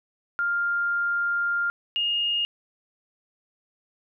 sine tone pair in turn, 1400 / 2845 Hz, F6 / F7, +4 / +31 cents, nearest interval octave, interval 1227 cents, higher second, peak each -22 dBFS, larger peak neither, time 0.39-1.7 / 1.96-2.45 s, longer first, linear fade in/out 0 ms, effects none

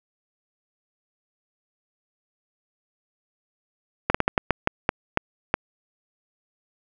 slowing click train, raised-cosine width 0.5 ms, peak -3 dBFS, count 10, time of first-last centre 4.1-5.541 s, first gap 45 ms, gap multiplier 1.3, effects none

